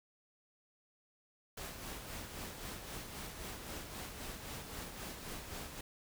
pink noise with tremolo, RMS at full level -44 dBFS, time 1.57-5.81 s, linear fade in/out 5 ms, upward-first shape sine, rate 3.8 Hz, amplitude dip 45%, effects none

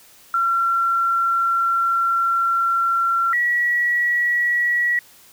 sine tone pair in turn, 1363 / 1927.6 Hz, F6 / B6, -43 / -43 cents, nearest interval tritone, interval 600 cents, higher second, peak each -16 dBFS, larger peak neither, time 0.34-3.33 / 3.33-4.99 s, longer first, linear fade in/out 2 ms, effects white hiss -49 dBFS RMS until 5.32 s

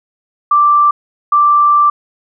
sine tone pair in turn, 1174.7 / 1174.7 Hz, D6 / D6, 0 / 0 cents, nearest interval unison, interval 0 cents, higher neither, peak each -6 dBFS, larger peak neither, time 0.51-0.91 / 1.32-1.9 s, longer second, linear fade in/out 5 ms, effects none

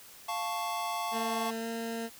square chord, F augmented, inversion none, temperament equal, 698.5 / 880 / 1108.7 Hz, F5 / A5 / C#6, 0 / 0 / 0 cents, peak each -37 dBFS, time 0.28-1.51 s, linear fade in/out 10 ms
20% pulse tone with pitch glide, 226.2 to 228.7 Hz, A3 to A#3, +48 to -33 cents, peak -29 dBFS, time 1.11-2.1 s, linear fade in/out 50 ms, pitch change +19 cents, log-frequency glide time 1.59-1.66 s
effects white hiss -52 dBFS RMS until 2.19 s

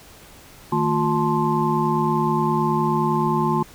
sine tone cluster, 155.3 / 224.9 / 357.5 / 874 / 1048 Hz, D#3 / A3 / F4 / A5 / C6, -3 / +38 / +41 / -12 / +2 cents, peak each -24 dBFS, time 0.72-3.63 s, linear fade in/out 5 ms, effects pink hiss -46 dBFS RMS until 3.74 s

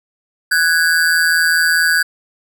square ring-modulated tone, 1568 Hz, G6, in tune, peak -9 dBFS, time 0.51-2.03 s, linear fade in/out 10 ms, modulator 82.3 Hz, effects none

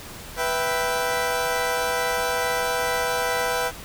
20% pulse chord, E minor, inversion second, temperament equal, 493.9 / 659.3 / 784 Hz, B4 / E5 / G5, 0 / 0 / 0 cents, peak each -20 / -23 / -23 dBFS, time 0.36-3.72 s, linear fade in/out 50 ms, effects pink hiss -39 dBFS RMS until 3.84 s

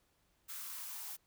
blue noise with high-pass filter sweep, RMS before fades -45 dBFS, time 0.48-1.17 s, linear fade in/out 20 ms, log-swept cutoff 1300 to 790 Hz, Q 3.4, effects pink hiss -75 dBFS RMS until 1.26 s

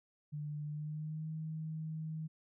sine tone with pitch glide, 148.9 to 157.75 Hz, D3 to D#3, +24 to +24 cents, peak -38 dBFS, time 0.32-2.28 s, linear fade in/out 20 ms, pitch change +100 cents, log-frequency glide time 0.66-1.29 s, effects none

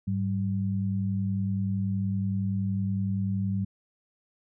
sine tone pair together, 102.13 / 192.8 Hz, G#2 / G3, -29 / -28 cents, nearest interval major seventh, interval 1101 cents, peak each -28 dBFS, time 0.07-3.65 s, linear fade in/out 10 ms, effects none

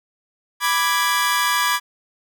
sawtooth chord, G# diminished, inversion first, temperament equal, 987.8 / 1174.7 / 1661.2 Hz, B5 / D6 / G#6, 0 / 0 / 0 cents, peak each -18 dBFS, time 0.6-1.8 s, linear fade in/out 50 ms, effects none

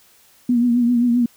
sine tone with vibrato, 240.6 Hz, B3, 45 cents flat, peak -13 dBFS, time 0.49-1.26 s, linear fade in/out 5 ms, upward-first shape triangle, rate 7.6 Hz, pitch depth 60 cents each way, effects white hiss -53 dBFS RMS until 1.36 s

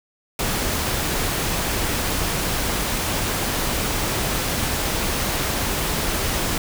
pink noise, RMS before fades -23 dBFS, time 0.39-6.58 s, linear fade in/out 2 ms, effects none

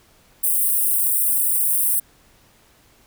white high-pass noise, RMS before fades -19 dBFS, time 0.43-2 s, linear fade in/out 10 ms, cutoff 8400 Hz, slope 96 dB/octave, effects pink hiss -55 dBFS RMS until 3.06 s

